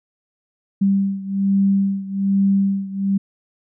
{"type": "beating tone pair", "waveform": "sine", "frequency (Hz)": [196, 197.2], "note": ["G3", "G3"], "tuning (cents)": [0, 11], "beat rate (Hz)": 1.2, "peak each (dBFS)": [-17, -20], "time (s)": [0.81, 3.18], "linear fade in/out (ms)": 10, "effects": []}